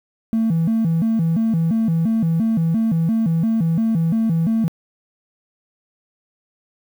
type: tone with vibrato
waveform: triangle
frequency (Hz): 192.1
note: G3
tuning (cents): -35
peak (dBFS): -12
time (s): 0.33-4.68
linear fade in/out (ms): 0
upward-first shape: square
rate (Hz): 2.9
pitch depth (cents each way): 270
effects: tanh soft clip ceiling -11 dBFS + 8-bit